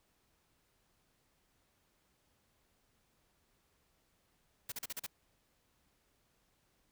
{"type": "noise bursts", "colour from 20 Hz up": "white", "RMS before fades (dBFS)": -41, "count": 6, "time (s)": [4.69, 5.065], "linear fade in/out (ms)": 5, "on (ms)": 30, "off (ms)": 39, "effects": ["pink hiss -75 dBFS RMS until 6.91 s"]}